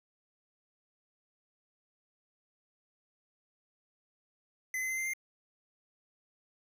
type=tone with pitch steps; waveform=square; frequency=2032 / 2050 / 2068 / 2086 / 2104 Hz; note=B6 / C7 / C7 / C7 / C7; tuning=+49 / -36 / -21 / -6 / +9 cents; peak=-33 dBFS; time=4.74-5.135 s; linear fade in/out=2 ms; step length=79 ms; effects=none